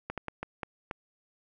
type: slowing click train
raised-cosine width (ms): 0.5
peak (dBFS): -19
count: 6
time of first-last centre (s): 0.1-0.912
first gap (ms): 77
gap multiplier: 1.38
effects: none